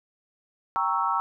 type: chord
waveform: sine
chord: G diminished seventh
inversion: none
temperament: equal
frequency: 784 / 932.3 / 1108.7 / 1318.5 Hz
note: G5 / Bb5 / Db6 / Fb6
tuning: 0 / 0 / 0 / 0 cents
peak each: -31 / -27 / -28 / -27 dBFS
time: 0.76-1.2 s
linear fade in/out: 0 ms
effects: none